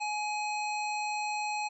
harmonic tone, 841 Hz, G#5, 22 cents sharp, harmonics 1 / 3 / 5 / 7 / 9, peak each -32 / -36 / -43 / -51 / -46 dBFS, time 0-1.69 s, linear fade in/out 20 ms, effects none

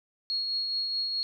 sine tone with tremolo, 4306 Hz, C8, 49 cents sharp, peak -26 dBFS, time 0.3-1.23 s, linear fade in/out 0 ms, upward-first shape triangle, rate 4.7 Hz, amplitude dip 35%, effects none

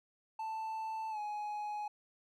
triangle tone with pitch glide, 883 to 837.3 Hz, A5 to G#5, +6 to +14 cents, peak -35 dBFS, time 0.39-1.88 s, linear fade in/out 5 ms, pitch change -92 cents, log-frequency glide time 1.1-1.19 s, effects none

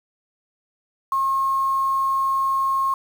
sine tone with quantisation, 1078 Hz, C#6, 49 cents flat, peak -18 dBFS, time 1.12-2.94 s, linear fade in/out 2 ms, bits 7, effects none

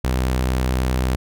sawtooth tone, 63.6 Hz, C2, 48 cents flat, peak -14 dBFS, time 0.04-1.16 s, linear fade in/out 5 ms, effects none

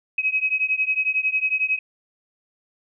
sine beating tone pair, 2538 / 2549 Hz, D#7 / D#7, +34 / +41 cents, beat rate 11 Hz, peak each -22 / -23 dBFS, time 0.18-1.79 s, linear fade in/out 5 ms, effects none

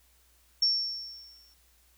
sine tone with exponential decay, 5460 Hz, F8, 40 cents flat, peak -20 dBFS, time 0.62-1.54 s, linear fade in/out 5 ms, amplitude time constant 200 ms, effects added 60 Hz sine -65 dBFS peak until 1.97 s + white hiss -65 dBFS RMS until 1.97 s

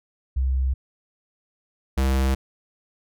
sine / square tone pair in turn, 65.41 / 66.4 Hz, C2 / C2, 0 / +26 cents, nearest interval unison, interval 26 cents, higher second, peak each -19 dBFS, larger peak neither, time 0.36-0.74 / 1.97-2.35 s, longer neither, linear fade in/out 10 ms, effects none

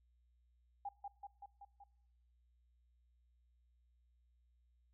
sine tone with echo, 806 Hz, G5, 48 cents sharp, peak -40 dBFS, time 0.85-0.89 s, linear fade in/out 5 ms, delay 190 ms, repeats 5, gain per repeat -3 dB, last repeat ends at 1.84 s, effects noise-tail reverb RT60 1.0 s tail -24 dB re dry + added 60 Hz sine -70 dBFS peak until 4.93 s

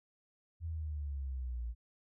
sine exponential sweep, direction down, 84.3 to 56.6 Hz, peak -36 dBFS, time 0.6-1.75 s, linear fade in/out 50 ms, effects none

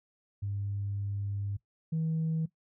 sine tone pair in turn, 100.5 / 160.6 Hz, G2 / E3, +44 / -45 cents, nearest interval minor sixth, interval 811 cents, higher second, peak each -31 / -26 dBFS, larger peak second, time 0.42-1.57 / 1.92-2.46 s, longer first, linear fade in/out 10 ms, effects noise-tail reverb RT60 0.1 s tail -17 dB re dry + tanh soft clip ceiling -25 dBFS

